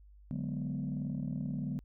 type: chord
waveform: sine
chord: G# half-diminished seventh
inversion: second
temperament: equal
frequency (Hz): 146.83 / 185 / 207.7 / 246.9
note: D3 / F#3 / G#3 / B3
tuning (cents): 0 / 0 / 0 / 0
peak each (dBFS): -36 / -39 / -39 / -38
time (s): 0.31-1.79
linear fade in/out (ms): 0
effects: tanh soft clip ceiling -28 dBFS + added 50 Hz sine -54 dBFS peak until 1.84 s